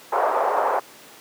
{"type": "band-pass noise", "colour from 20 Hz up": "white", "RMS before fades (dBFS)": -21, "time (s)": [0.12, 0.8], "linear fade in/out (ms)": 10, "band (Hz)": [480, 1000], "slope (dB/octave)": 24, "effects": ["pink hiss -45 dBFS RMS until 1.2 s", "high-pass 300 Hz 12 dB/octave"]}